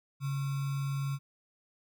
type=tone with sample-and-hold; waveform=sine; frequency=138.59 Hz; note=C#3; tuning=in tune; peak=-30 dBFS; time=0.2-1.19 s; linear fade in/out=50 ms; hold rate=1225 Hz; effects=none

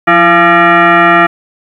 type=tone with frequency modulation; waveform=sine; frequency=337.5 Hz; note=E4; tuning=41 cents sharp; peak=-3 dBFS; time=0.07-1.27 s; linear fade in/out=10 ms; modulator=513 Hz; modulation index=3.4; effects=7-bit

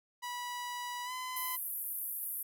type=tone with pitch glide; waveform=sawtooth; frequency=977 to 1016.1 Hz; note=B5 to B5; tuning=-19 to +49 cents; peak=-34 dBFS; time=0.22-1.57 s; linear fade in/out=20 ms; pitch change=+68 cents; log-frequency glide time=1.04-1.12 s
type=band-pass noise; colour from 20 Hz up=white; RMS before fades=-39 dBFS; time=1.36-2.43 s; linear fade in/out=5 ms; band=11000 to 14000 Hz; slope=48 dB/octave
effects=none

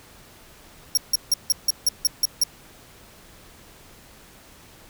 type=tone bursts; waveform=sawtooth; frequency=5580 Hz; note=F8; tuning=2 cents flat; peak=-13 dBFS; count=9; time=0.95-2.437 s; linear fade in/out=2 ms; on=23 ms; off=160 ms; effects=pink hiss -49 dBFS RMS until 4.89 s

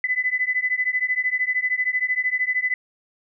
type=beating tone pair; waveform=sine; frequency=2000 / 2013 Hz; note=B6 / B6; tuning=+21 / +33 cents; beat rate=13 Hz; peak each=-23 dBFS; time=0.04-2.74 s; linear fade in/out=2 ms; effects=none

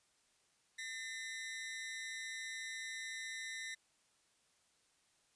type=ring-modulated tone; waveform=sawtooth; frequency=1922 Hz; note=B6; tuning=48 cents flat; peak=-36 dBFS; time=0.78-3.75 s; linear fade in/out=10 ms; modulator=117 Hz; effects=white hiss -74 dBFS RMS until 5.35 s + resampled to 22050 Hz

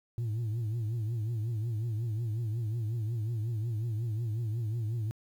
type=tone with vibrato; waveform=sine; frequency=112.3 Hz; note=A2; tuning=36 cents sharp; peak=-27 dBFS; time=0.18-5.11 s; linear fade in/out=0 ms; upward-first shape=triangle; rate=5.5 Hz; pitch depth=140 cents each way; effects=tanh soft clip ceiling -29 dBFS + 10-bit

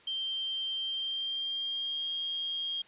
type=tone with pitch glide; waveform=sine; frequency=3145 to 3235 Hz; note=G7 to G#7; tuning=+5 to -46 cents; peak=-31 dBFS; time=0.07-2.82 s; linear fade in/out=5 ms; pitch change=+49 cents; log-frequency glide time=0.78-2.09 s; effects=white hiss -58 dBFS RMS until 2.87 s + resampled to 8000 Hz

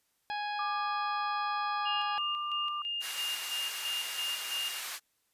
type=harmonic tone; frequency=830.6 Hz; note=G#5; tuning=in tune; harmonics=1 / 2 / 3 / 4 / 5 / 6; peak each=-34 / -40 / -44 / -46 / -48 / -50 dBFS; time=0.3-2.18 s; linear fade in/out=0 ms
type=tone; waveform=sine; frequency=1191 Hz; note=D6; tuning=24 cents sharp; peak=-33 dBFS; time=0.59-2.82 s; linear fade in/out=2 ms
type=tone with tremolo; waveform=sine; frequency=2822 Hz; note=F7; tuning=17 cents sharp; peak=-32 dBFS; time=1.85-4.81 s; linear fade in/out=20 ms; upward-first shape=square; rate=3 Hz; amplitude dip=60%
type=high-pass noise; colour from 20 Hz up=pink; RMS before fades=-39 dBFS; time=3-5 s; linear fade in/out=50 ms; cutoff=1400 Hz; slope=12 dB/octave
effects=white hiss -75 dBFS RMS until 5.33 s + resampled to 32000 Hz

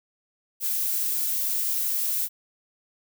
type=noise; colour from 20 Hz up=violet; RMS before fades=-26 dBFS; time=0.6-2.29 s; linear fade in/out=50 ms; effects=none

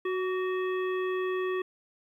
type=harmonic tone with a mistuned harmonic; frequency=370 Hz; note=F#4; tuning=in tune; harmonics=1 / 3 / 5 / 7 / 9; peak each=-28 / -37 / -39 / -45 / -50 dBFS; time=0.05-1.62 s; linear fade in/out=5 ms; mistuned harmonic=3; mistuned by=+41 cents; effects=11-bit

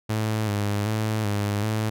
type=tone with vibrato; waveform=sawtooth; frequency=105.7 Hz; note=G#2; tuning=31 cents sharp; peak=-19 dBFS; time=0.09-1.9 s; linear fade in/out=10 ms; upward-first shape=square; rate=1.3 Hz; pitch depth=50 cents each way; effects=none

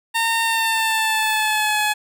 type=tone with pitch glide; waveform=15% pulse; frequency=913 to 847 Hz; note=A#5 to G#5; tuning=-36 to +34 cents; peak=-11 dBFS; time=0.14-1.94 s; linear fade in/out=20 ms; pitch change=-130 cents; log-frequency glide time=0.42-1.8 s; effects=none

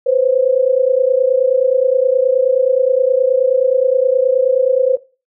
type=tone pair together; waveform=sine; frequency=502.5 / 532 Hz; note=B4 / C5; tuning=+30 / +29 cents; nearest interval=minor second; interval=99 cents; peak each=-13 dBFS; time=0.06-4.97 s; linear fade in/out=10 ms; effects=noise-tail reverb RT60 0.3 s tail -17 dB re dry

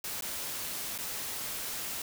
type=noise with dropouts; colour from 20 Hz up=white; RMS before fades=-37 dBFS; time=0.04-2.02 s; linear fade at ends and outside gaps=2 ms; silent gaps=0.21-0.222 / 0.979-0.986 s; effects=none

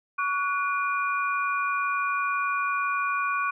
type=tone cluster; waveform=sine; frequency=1128 / 1466 / 2425 Hz; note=C#6 / F#6 / D#7; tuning=+30 / -16 / -45 cents; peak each=-26 / -29 / -32 dBFS; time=0.18-3.51 s; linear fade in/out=10 ms; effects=none

